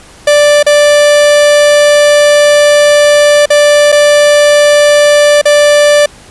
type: tone with dropouts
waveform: 45% pulse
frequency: 587.3 Hz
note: D5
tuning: in tune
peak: -3 dBFS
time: 0.27-6.06 s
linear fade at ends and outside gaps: 5 ms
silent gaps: 0.629-0.664 / 3.458-3.502 / 3.92-3.924 / 5.415-5.454 s
effects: pink hiss -36 dBFS RMS until 6.3 s + resampled to 24000 Hz